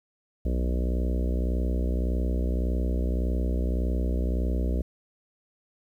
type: harmonic tone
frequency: 61.74 Hz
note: B1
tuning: in tune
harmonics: 1 / 3 / 4 / 5 / 6 / 7 / 8 / 9 / 10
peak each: -24 / -34 / -36 / -38 / -40 / -41 / -42 / -43 / -44 dBFS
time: 0.45-4.82 s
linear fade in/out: 5 ms
effects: 10-bit